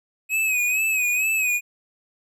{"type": "tone with vibrato", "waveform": "square", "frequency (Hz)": 2535, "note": "D#7", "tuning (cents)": 32, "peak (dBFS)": -20, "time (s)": [0.29, 1.61], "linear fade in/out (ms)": 50, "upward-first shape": "sine", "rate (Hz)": 2.2, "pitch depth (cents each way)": 67, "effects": []}